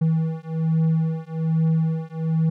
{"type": "beating tone pair", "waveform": "triangle", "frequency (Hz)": [160.6, 161.8], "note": ["E3", "E3"], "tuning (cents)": [-45, -32], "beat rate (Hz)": 1.2, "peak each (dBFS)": -20, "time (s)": [0.01, 2.5], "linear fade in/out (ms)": 10, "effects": []}